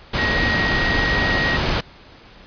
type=tone in noise; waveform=sine; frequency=1890 Hz; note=A#6; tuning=23 cents sharp; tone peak=-20 dBFS; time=0.18-1.57 s; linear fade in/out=10 ms; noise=pink; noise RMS=-20 dBFS; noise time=0.13-1.81 s; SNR=-3 dB; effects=pink hiss -45 dBFS RMS until 2.46 s + resampled to 11025 Hz